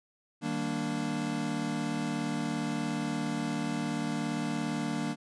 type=chord; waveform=square; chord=Eb major seventh; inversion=none; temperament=equal; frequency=155.56 / 196 / 233.1 / 293.7 Hz; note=Eb3 / G3 / Bb3 / D4; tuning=0 / 0 / 0 / 0 cents; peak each=-38 / -39 / -35 / -36 dBFS; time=0.41-5.16 s; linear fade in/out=50 ms; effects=resampled to 22050 Hz